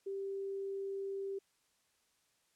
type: tone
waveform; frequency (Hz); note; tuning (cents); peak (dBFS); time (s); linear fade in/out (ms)
sine; 392; G4; 0; -37; 0.06-1.39; 10
effects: white hiss -75 dBFS RMS until 2.55 s + low-pass 10000 Hz 12 dB/octave